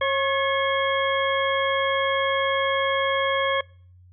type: harmonic tone with a mistuned harmonic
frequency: 544 Hz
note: C#5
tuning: 33 cents flat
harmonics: 1 / 2 / 3 / 4 / 6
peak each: -23 / -26 / -28 / -29 / -31 dBFS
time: 0.01-3.61 s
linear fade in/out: 5 ms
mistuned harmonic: 3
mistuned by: +71 cents
effects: noise-tail reverb RT60 0.5 s tail -25 dB re dry + added 90 Hz sine -48 dBFS peak until 4.12 s